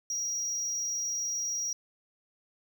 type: tone with amplitude modulation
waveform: triangle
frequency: 5710 Hz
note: F8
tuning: 37 cents sharp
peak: -27 dBFS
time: 0.1-1.73 s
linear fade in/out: 2 ms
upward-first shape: sine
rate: 273 Hz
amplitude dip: 40%
effects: none